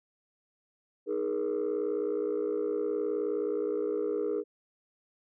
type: chord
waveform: sine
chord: D# suspended fourth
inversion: none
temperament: equal with one note detuned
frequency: 311.1 / 415.3 / 474.6 Hz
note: D#4 / G#4 / A#4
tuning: 0 / 0 / +31 cents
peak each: -34 / -29 / -31 dBFS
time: 1.06-4.44 s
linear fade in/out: 50 ms
effects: tanh soft clip ceiling -24 dBFS